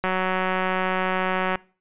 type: click train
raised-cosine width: 0.5 ms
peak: -9 dBFS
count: 283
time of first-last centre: 0.04-1.556 s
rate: 186 Hz
effects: noise-tail reverb RT60 0.4 s tail -23 dB re dry + resampled to 8000 Hz